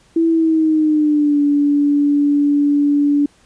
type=tone with pitch glide; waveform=sine; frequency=329.6 to 288.6 Hz; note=E4 to D4; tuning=0 to -30 cents; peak=-11 dBFS; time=0.16-3.26 s; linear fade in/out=5 ms; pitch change=-230 cents; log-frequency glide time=0.28-1.41 s; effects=pink hiss -53 dBFS RMS until 3.45 s + resampled to 22050 Hz